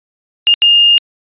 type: tone bursts at uneven times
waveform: sine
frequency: 2827 Hz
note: F7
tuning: 20 cents sharp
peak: -5 dBFS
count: 2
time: 0.47-0.54 / 0.62-0.98 s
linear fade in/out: 0 ms
effects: resampled to 8000 Hz